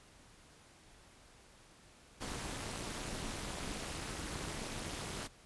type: noise with amplitude modulation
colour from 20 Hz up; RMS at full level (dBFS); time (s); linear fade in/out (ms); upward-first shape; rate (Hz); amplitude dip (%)
pink; -38; 2.2-5.28; 20; sine; 247; 95
effects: pink hiss -61 dBFS RMS until 5.45 s + resampled to 24000 Hz